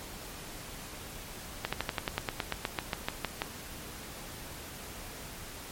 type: slowing click train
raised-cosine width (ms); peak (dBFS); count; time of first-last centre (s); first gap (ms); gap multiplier
0.3; -13; 16; 1.65-3.419; 76; 1.06
effects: pink hiss -44 dBFS RMS until 5.71 s + MP3 64 kbps